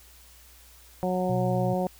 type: harmonic tone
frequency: 183 Hz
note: F#3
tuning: 19 cents flat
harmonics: 1 / 2 / 3 / 4 / 5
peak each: -28 / -32 / -29 / -31 / -39 dBFS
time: 1.03-1.87 s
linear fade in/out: 0 ms
type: tone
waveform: sine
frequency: 123.5 Hz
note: B2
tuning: in tune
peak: -27 dBFS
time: 1.29-1.74 s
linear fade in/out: 10 ms
effects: added 60 Hz sine -54 dBFS peak until 1.99 s + white hiss -54 dBFS RMS until 1.99 s